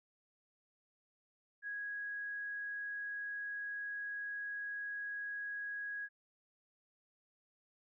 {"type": "tone", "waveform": "sine", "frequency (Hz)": 1657, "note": "G#6", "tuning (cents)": -4, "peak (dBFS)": -39, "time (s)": [1.62, 6.09], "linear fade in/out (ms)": 50, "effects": []}